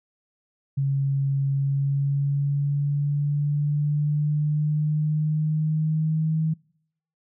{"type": "tone with pitch glide", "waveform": "sine", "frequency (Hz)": [138, 158.52], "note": ["C#3", "D#3"], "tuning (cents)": [-7, 33], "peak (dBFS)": -20, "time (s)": [0.77, 6.54], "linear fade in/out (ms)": 10, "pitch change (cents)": 240, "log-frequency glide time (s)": [1.52, 6.4], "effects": ["noise-tail reverb RT60 0.7 s tail -26 dB re dry"]}